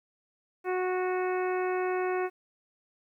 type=harmonic tone; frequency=367.5 Hz; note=F#4; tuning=12 cents flat; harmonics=1 / 2 / 3 / 4 / 5 / 6 / 7; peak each=-28 / -34 / -38 / -40 / -42 / -44 / -45 dBFS; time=0.64-2.3 s; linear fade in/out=50 ms; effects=11-bit